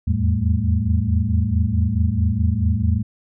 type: tone cluster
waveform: sine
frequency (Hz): 81 / 85.6 / 108.3 / 196.2 / 221.4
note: E2 / F2 / A2 / G3 / A3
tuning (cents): -30 / -34 / -27 / +2 / +11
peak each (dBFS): -21 / -21 / -21 / -27 / -26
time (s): 0.07-3.03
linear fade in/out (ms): 10
effects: none